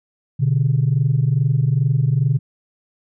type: tone pair together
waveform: sine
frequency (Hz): 123.47 / 145.86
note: B2 / D3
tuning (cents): 0 / -12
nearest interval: minor third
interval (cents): 288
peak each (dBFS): -16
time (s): 0.39-2.39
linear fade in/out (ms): 20
effects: tanh soft clip ceiling -8 dBFS